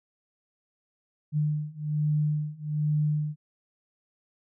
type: beating tone pair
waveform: sine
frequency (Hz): 150 / 151.2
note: D3 / D#3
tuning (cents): +37 / -49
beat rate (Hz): 1.2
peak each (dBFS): -28 / -27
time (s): 1.32-3.36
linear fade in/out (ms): 50
effects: none